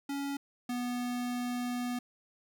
square tone pair in turn, 280.1 / 245.2 Hz, C#4 / B3, +18 / -12 cents, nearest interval major second, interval 230 cents, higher first, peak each -34 / -33 dBFS, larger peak second, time 0.09-0.37 / 0.69-1.99 s, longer second, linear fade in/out 5 ms, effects none

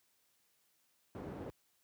white low-pass noise, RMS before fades -45 dBFS, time 1.15-1.5 s, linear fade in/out 0 ms, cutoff 460 Hz, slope 12 dB/octave, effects white hiss -75 dBFS RMS until 1.83 s + high-pass 60 Hz 12 dB/octave

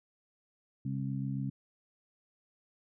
harmonic tone, 67.2 Hz, C2, 47 cents sharp, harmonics 2 / 3 / 4, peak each -34 / -38 / -40 dBFS, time 0.85-1.5 s, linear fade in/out 5 ms, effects none

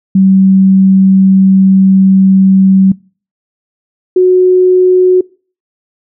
sine tone pair in turn, 191.4 / 367.2 Hz, G3 / F#4, -41 / -13 cents, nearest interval major seventh, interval 1128 cents, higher second, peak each -3 dBFS, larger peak neither, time 0.15-2.92 / 4.16-5.21 s, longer first, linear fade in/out 5 ms, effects noise-tail reverb RT60 0.4 s tail -24 dB re dry

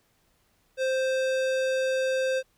square tone with low-pass filter, 523.3 Hz, C5, in tune, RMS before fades -26 dBFS, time 0.77-2.43 s, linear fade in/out 50 ms, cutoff 7200 Hz, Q 0.55, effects pink hiss -68 dBFS RMS until 2.57 s

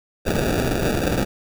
white noise with sample-and-hold, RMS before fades -21 dBFS, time 0.25-1.25 s, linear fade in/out 20 ms, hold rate 1050 Hz, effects none

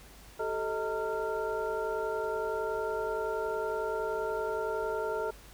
sine tone cluster, 388.9 / 439.6 / 628 / 912 / 1384 Hz, G4 / A4 / D#5 / A#5 / F6, -14 / -2 / +16 / -38 / -16 cents, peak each -39 / -33 / -37 / -38 / -39 dBFS, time 0.39-5.31 s, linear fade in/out 10 ms, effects added 50 Hz sine -54 dBFS peak until 5.53 s + pink hiss -54 dBFS RMS until 5.53 s

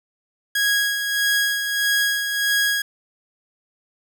sawtooth tone with tremolo, 1651 Hz, G#6, 11 cents flat, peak -13 dBFS, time 0.55-2.82 s, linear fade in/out 5 ms, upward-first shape sine, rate 1.6 Hz, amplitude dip 50%, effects none

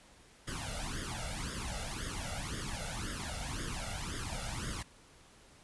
pink noise with flanger, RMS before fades -39 dBFS, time 0.47-4.83 s, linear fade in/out 10 ms, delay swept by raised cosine 0.59 to 1.46 ms, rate 1.9 Hz, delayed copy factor +0.9, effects pink hiss -60 dBFS RMS until 5.63 s + resampled to 24000 Hz

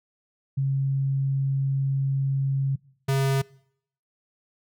sine / square tone pair in turn, 136.3 / 135.81 Hz, C#3 / C#3, -29 / -35 cents, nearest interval unison, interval 6 cents, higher first, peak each -21 dBFS, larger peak neither, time 0.57-2.76 / 3.08-3.42 s, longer first, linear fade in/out 10 ms, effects noise-tail reverb RT60 0.7 s tail -24 dB re dry

